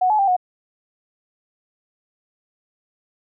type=tone with pitch steps; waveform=sine; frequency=737 / 854 / 788 / 729 Hz; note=F#5 / G#5 / G5 / F#5; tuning=-7 / +48 / +9 / -26 cents; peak=-14 dBFS; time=0.01-0.366 s; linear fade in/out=10 ms; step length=89 ms; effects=none